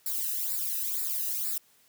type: noise with flanger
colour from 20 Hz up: violet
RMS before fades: -31 dBFS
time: 0.06-1.58 s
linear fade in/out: 2 ms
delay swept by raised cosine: 0.32 to 0.92 ms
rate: 2.1 Hz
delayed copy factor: -1
effects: white hiss -63 dBFS RMS until 1.88 s + high-pass 100 Hz 12 dB/octave